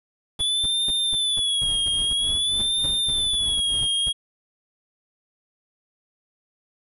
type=tone with vibrato; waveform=square; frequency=3423 Hz; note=A7; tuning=48 cents flat; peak=-21 dBFS; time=0.39-4.13 s; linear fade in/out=20 ms; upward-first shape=sine; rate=0.5 Hz; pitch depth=95 cents each way
type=noise bursts; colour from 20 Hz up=brown; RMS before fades=-32 dBFS; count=16; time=0.39-4.09 s; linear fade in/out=2 ms; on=25 ms; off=220 ms
type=noise with tremolo; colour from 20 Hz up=brown; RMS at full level=-34 dBFS; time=1.64-3.88 s; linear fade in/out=5 ms; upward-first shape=triangle; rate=3.4 Hz; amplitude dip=100%
effects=resampled to 32000 Hz